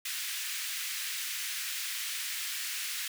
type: high-pass noise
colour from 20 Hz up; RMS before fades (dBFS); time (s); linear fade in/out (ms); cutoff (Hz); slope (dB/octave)
pink; -36; 0.05-3.08; 5; 1800; 24
effects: none